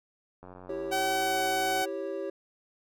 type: click train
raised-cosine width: 1 ms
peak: -33 dBFS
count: 128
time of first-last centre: 0.43-1.819 s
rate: 91.4 Hz
type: chord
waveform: triangle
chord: C# diminished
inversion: first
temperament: equal with one note detuned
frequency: 329.6 / 392 / 550.9 Hz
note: E4 / G4 / C#5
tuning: 0 / 0 / -11 cents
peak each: -37 / -33 / -34 dBFS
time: 0.69-2.3 s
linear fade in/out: 5 ms
type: tone with pitch glide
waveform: sawtooth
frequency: 761 to 753.1 Hz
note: F#5 to F#5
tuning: +48 to +30 cents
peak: -23 dBFS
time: 0.91-1.86 s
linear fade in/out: 20 ms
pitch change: -18 cents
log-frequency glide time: 1.06-1.38 s
effects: none